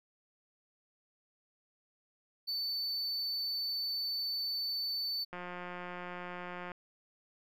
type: tone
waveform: triangle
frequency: 4514 Hz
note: C#8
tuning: 31 cents sharp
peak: -32 dBFS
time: 2.47-5.25 s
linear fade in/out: 20 ms
type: click train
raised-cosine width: 0.5 ms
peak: -28 dBFS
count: 248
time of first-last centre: 5.33-6.718 s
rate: 178 Hz
effects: none